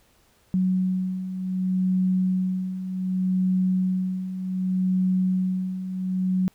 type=beating tone pair; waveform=sine; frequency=185 / 185.66 Hz; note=F#3 / F#3; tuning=0 / +6 cents; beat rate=0.66 Hz; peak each=-28 / -22 dBFS; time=0.54-6.48 s; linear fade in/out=0 ms; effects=pink hiss -61 dBFS RMS until 6.54 s